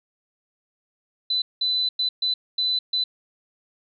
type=tone bursts at uneven times; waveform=sine; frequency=4006 Hz; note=B7; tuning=24 cents sharp; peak=-20 dBFS; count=6; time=1.3-1.42 / 1.61-1.89 / 1.99-2.09 / 2.22-2.34 / 2.58-2.79 / 2.93-3.04 s; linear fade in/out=5 ms; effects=none